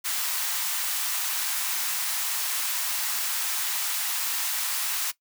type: high-pass noise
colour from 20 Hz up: white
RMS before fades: -28 dBFS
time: 0.04-5.12 s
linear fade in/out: 20 ms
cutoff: 820 Hz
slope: 24 dB/octave
effects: noise-tail reverb RT60 0.1 s tail -18 dB re dry